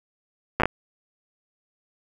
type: slowing click train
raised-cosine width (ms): 0.5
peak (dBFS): -5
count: 5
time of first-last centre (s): 0.6-0.656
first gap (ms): 8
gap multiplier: 1.39
effects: 7-bit